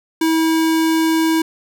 square tone, 322.7 Hz, E4, 37 cents flat, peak -14 dBFS, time 0.21-1.42 s, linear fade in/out 5 ms, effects none

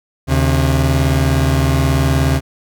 30% pulse tone pair together, 76.6 / 134.14 Hz, D#2 / C3, -27 / +43 cents, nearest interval minor seventh, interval 970 cents, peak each -12 dBFS, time 0.27-2.41 s, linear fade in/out 50 ms, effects none

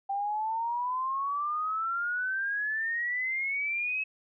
sine exponential sweep, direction up, 784 to 2586 Hz, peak -28 dBFS, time 0.09-4.04 s, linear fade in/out 10 ms, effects none

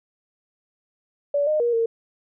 sine tone with pitch steps, 574 / 612 / 475.2 / 457.9 Hz, D5 / D#5 / A#4 / A#4, -40 / -29 / +33 / -31 cents, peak -18 dBFS, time 1.34-1.86 s, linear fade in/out 5 ms, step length 130 ms, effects none

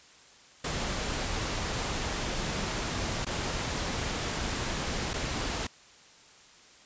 pink noise with dropouts, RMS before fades -32 dBFS, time 0.64-5.67 s, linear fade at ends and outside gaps 5 ms, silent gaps 3.249-3.265 / 5.134-5.139 s, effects white hiss -55 dBFS RMS until 6.85 s + resampled to 16000 Hz

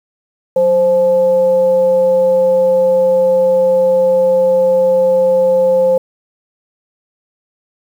sine tone with frequency modulation, 523.3 Hz, C5, in tune, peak -8 dBFS, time 0.56-5.98 s, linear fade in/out 5 ms, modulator 339 Hz, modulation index 0.26, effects 7-bit

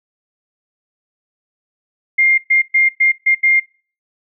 sine tone bursts at uneven times, 2115 Hz, C7, 18 cents sharp, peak -9 dBFS, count 6, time 2.18-2.38 / 2.5-2.62 / 2.74-2.89 / 3-3.12 / 3.26-3.35 / 3.43-3.6 s, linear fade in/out 10 ms, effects noise-tail reverb RT60 0.4 s tail -23 dB re dry

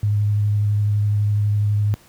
sine tone with vibrato, 103.83 Hz, G#2, in tune, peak -15 dBFS, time 0.03-1.94 s, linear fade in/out 0 ms, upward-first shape sine, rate 12 Hz, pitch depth 14 cents each way, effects pink hiss -51 dBFS RMS until 2.08 s + high-pass 60 Hz 12 dB/octave

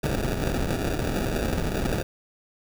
pink noise with sample-and-hold, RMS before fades -26 dBFS, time 0.03-2.03 s, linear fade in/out 10 ms, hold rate 1050 Hz, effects none

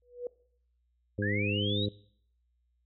sine tone with exponential growth, 488.2 Hz, B4, 20 cents flat, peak -30 dBFS, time 0.02-0.27 s, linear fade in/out 2 ms, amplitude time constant 53 ms
harmonic tone, 102.6 Hz, G#2, 21 cents flat, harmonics 1 / 2 / 3 / 4 / 5, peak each -32 / -35 / -37 / -38 / -39 dBFS, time 1.18-1.89 s, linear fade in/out 5 ms
sine linear sweep, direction up, 1604 to 3933 Hz, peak -32 dBFS, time 1.22-1.86 s, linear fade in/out 5 ms
effects noise-tail reverb RT60 0.6 s tail -21 dB re dry + added 60 Hz sine -70 dBFS peak until 2.85 s

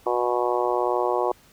harmonic tone, 122.1 Hz, B2, 19 cents flat, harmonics 3 / 4 / 5 / 6 / 7 / 8 / 9, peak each -26 / -27 / -28 / -29 / -29 / -30 / -31 dBFS, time 0.06-1.32 s, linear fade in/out 5 ms, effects pink hiss -55 dBFS RMS until 1.52 s

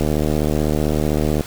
click train, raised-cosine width 2 ms, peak -6 dBFS, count 107, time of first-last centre 0.01-1.408 s, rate 75.8 Hz, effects pink hiss -35 dBFS RMS until 1.46 s

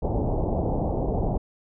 pink low-pass noise, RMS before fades -25 dBFS, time 0.02-1.38 s, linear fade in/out 10 ms, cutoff 830 Hz, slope 48 dB/octave, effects none

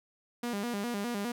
sawtooth tone with vibrato, 220 Hz, A3, in tune, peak -28 dBFS, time 0.43-1.32 s, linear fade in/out 5 ms, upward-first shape square, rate 4.9 Hz, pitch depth 150 cents each way, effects none

